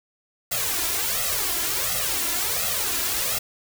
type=noise with flanger; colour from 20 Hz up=white; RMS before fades=-25 dBFS; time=0.51-3.39 s; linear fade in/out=10 ms; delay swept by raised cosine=1.5 to 3 ms; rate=1.4 Hz; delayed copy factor=+0.95; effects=none